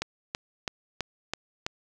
click train, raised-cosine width 0.2 ms, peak -12 dBFS, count 6, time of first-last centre 0.02-1.665 s, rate 3.04 Hz, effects none

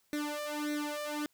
sawtooth tone with flanger, 296.8 Hz, D4, 18 cents sharp, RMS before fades -36 dBFS, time 0.13-1.26 s, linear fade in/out 0 ms, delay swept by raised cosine 0.5 to 1.7 ms, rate 1.7 Hz, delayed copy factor +0.95, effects white hiss -72 dBFS RMS until 1.33 s

